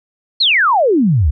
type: exponential sweep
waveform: sine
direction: down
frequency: 4435 to 63.2 Hz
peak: -9 dBFS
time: 0.4-1.31 s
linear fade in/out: 10 ms
effects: none